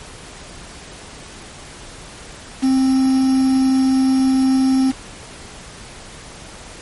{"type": "tone with quantisation", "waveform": "triangle", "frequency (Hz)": 263.6, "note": "C4", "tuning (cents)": 13, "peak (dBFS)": -10, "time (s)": [2.62, 4.92], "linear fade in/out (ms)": 20, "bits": 5, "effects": ["pink hiss -37 dBFS RMS until 6.81 s", "MP3 48 kbps"]}